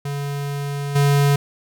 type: tone with level steps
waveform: square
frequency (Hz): 142.1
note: C#3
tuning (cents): +43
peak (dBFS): -24 / -14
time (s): 0.05-1.36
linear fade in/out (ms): 5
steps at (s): 0.95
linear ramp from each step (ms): 10
effects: none